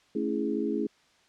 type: chord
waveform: sine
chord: A major seventh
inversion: none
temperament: equal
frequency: 220 / 277.2 / 329.6 / 415.3 Hz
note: A3 / C#4 / E4 / G#4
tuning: 0 / 0 / 0 / 0 cents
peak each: -32 dBFS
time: 0.15-0.87 s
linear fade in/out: 5 ms
effects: white hiss -63 dBFS RMS until 1.28 s + low-pass 5000 Hz 12 dB/octave